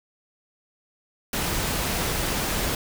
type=noise; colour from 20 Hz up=pink; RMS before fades=-26 dBFS; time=1.33-2.75 s; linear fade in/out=2 ms; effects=none